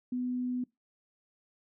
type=tone; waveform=sine; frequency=249.3 Hz; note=B3; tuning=16 cents sharp; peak=-30 dBFS; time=0.12-0.64 s; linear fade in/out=5 ms; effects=noise-tail reverb RT60 0.2 s tail -23 dB re dry